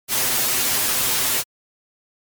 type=noise with comb filter; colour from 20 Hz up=white; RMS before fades=-20 dBFS; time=0.08-1.44 s; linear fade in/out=50 ms; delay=7.9 ms; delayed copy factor=+1; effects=MP3 96 kbps